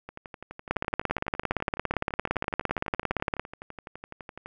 two click trains, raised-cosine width 0.5 ms, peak -10 / -24 dBFS, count 48 / 53, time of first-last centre 0.71-3.396 / 0.09-4.46 s, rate 17.5 / 11.9 Hz, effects none

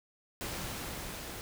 pink noise with level ramp, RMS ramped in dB -38 to -43 dBFS, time 0.41-1.41 s, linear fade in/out 0 ms, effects none

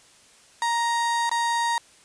35% pulse tone with dropouts, 936 Hz, A#5, 7 cents sharp, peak -20 dBFS, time 0.62-1.78 s, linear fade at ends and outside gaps 1 ms, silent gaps 1.294-1.314 s, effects white hiss -54 dBFS RMS until 2.04 s + resampled to 22050 Hz

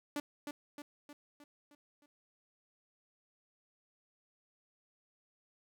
sawtooth tone with echo, 291.7 Hz, D4, 12 cents flat, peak -31 dBFS, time 0.16-0.2 s, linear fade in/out 2 ms, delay 310 ms, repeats 6, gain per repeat -5 dB, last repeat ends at 2.06 s, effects none

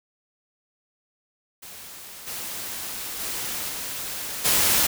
white noise with level steps, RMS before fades -41 / -33 / -30 / -32 / -20 dBFS, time 1.62-4.87 s, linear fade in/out 10 ms, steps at 2.26 / 3.19 / 3.68 / 4.44 s, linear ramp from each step 20 ms, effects none

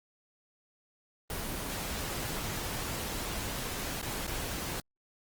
pink noise with dropouts, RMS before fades -36 dBFS, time 1.3-4.8 s, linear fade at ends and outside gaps 1 ms, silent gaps 4.015-4.027 / 4.267-4.276 s, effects Opus 24 kbps

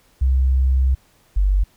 sine tone pair in turn, 65.41 / 48.34 Hz, C2 / G1, 0 / -23 cents, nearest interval perfect fourth, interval 523 cents, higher first, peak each -13 dBFS, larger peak neither, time 0.21-0.95 / 1.36-1.64 s, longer first, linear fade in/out 10 ms, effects pink hiss -57 dBFS RMS until 1.76 s

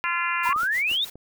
harmonic tone, 344.2 Hz, F4, 25 cents flat, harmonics 3 / 4 / 5 / 6 / 7 / 8, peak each -28 / -29 / -30 / -31 / -31 / -32 dBFS, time 0.04-0.53 s, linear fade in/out 0 ms
white noise with tremolo, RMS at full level -39 dBFS, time 0.43-1.1 s, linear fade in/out 5 ms, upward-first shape sine, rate 6.6 Hz, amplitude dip 100%
sine exponential sweep, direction up, 937 to 3849 Hz, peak -21 dBFS, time 0.45-1.05 s, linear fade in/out 10 ms
clicks, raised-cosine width 2 ms, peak -30 dBFS, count 5, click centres 0.491 / 0.562 / 0.633 / 0.915 / 1.156 s
effects none

